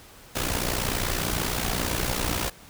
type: noise with amplitude modulation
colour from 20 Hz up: pink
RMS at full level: -24 dBFS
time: 0.35-2.5 s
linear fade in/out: 10 ms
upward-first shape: sine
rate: 60.2 Hz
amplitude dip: 70%
effects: pink hiss -49 dBFS RMS until 2.69 s